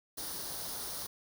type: noise with comb filter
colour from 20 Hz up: white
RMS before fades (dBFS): -40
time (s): 0.17-1.07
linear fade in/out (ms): 10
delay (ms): 0.2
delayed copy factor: +0.65
effects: none